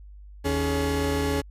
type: tone cluster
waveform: 35% pulse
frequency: 79.3 / 279.2 / 423.8 Hz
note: D#2 / C#4 / G#4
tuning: +33 / +13 / +35 cents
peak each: -26 dBFS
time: 0.44-1.42 s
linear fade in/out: 20 ms
effects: added 50 Hz sine -42 dBFS peak until 1.5 s + resampled to 32000 Hz